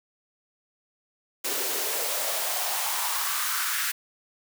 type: noise with high-pass filter sweep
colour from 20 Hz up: white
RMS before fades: -28 dBFS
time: 1.44-3.92 s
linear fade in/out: 10 ms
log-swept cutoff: 350 to 1600 Hz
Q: 3.2
effects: none